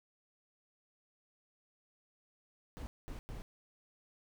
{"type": "noise bursts at uneven times", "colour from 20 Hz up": "brown", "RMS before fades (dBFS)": -44, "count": 3, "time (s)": [[2.77, 2.87], [3.08, 3.19], [3.29, 3.42]], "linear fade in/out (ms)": 0, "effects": []}